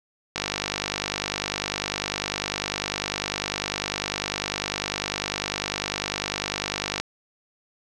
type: click train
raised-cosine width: 0.2 ms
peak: -7 dBFS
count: 333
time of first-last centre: 0.36-7 s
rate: 50 Hz
effects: none